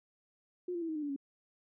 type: tone with pitch steps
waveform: sine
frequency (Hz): 358.4 / 343.4 / 329 / 315.3 / 302.1 / 289.4 / 277.3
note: F4 / F4 / E4 / D#4 / D4 / D4 / C#4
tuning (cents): +45 / -29 / -3 / +23 / +49 / -25 / +1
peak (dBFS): -34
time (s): 0.68-1.163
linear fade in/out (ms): 5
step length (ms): 69
effects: none